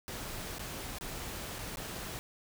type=noise with dropouts; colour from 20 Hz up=pink; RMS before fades=-41 dBFS; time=0.08-2.19 s; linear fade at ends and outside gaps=0 ms; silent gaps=0.584-0.594 / 0.985-1.01 / 1.586-1.59 / 1.758-1.771 s; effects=none